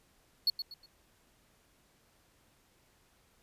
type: tone with echo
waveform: triangle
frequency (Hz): 4364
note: C#8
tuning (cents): -28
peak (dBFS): -23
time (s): 0.47-0.5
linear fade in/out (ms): 2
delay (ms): 120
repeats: 3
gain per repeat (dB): -10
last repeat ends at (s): 0.86
effects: pink hiss -68 dBFS RMS until 3.42 s + resampled to 32000 Hz